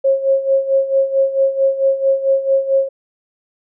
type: tone with tremolo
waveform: sine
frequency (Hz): 541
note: C#5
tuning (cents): -42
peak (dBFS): -9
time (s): 0.04-2.89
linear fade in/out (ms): 10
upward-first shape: sine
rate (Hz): 4.5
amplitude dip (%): 75
effects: none